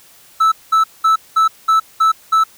triangle tone bursts, 1312 Hz, E6, 9 cents flat, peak -7 dBFS, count 7, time 0.4-2.44 s, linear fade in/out 10 ms, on 120 ms, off 200 ms, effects white hiss -46 dBFS RMS until 2.57 s

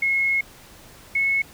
sine tone pair in turn, 2170 / 2193 Hz, C#7 / C#7, -37 / -19 cents, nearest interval unison, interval 18 cents, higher second, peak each -18 dBFS, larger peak neither, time 0.02-0.41 / 1.15-1.42 s, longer first, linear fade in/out 5 ms, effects pink hiss -47 dBFS RMS until 1.53 s

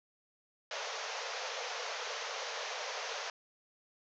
pink band-pass noise, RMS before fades -40 dBFS, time 0.71-3.3 s, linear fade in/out 2 ms, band 440 to 6600 Hz, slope 96 dB/octave, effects none

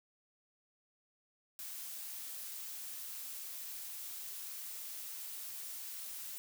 blue noise, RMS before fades -45 dBFS, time 1.59-6.38 s, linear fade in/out 0 ms, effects none

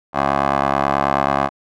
15% pulse tone with band-pass filter, 69.3 Hz, C#2, in tune, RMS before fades -18 dBFS, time 0.13-1.5 s, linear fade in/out 50 ms, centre 920 Hz, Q 2.2, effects none

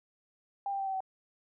sine tone with pitch steps, 797 / 787.8 / 778.8 / 769.9 / 761 Hz, G5 / G5 / G5 / G5 / F#5, +28 / +8 / -12 / -31 / +48 cents, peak -31 dBFS, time 0.66-1.005 s, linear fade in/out 2 ms, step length 69 ms, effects none

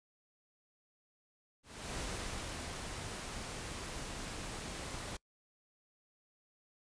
pink noise with ADSR envelope, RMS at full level -40 dBFS, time 1.63-5.17 s, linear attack 340 ms, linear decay 700 ms, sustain -3 dB, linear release 7 ms, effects noise-tail reverb RT60 0.1 s tail -25 dB re dry + resampled to 22050 Hz

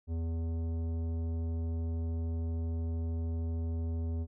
sine tone with tanh clipping, 82.41 Hz, E2, in tune, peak -33 dBFS, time 0.07-4.27 s, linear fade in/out 50 ms, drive 13 dB, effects none

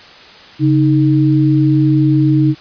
sine tone pair together, 138.4 / 310.7 Hz, C#3 / D#4, -2 / -2 cents, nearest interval octave + major second, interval 1400 cents, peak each -11 dBFS, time 0.59-2.55 s, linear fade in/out 50 ms, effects white hiss -38 dBFS RMS until 2.6 s + resampled to 11025 Hz

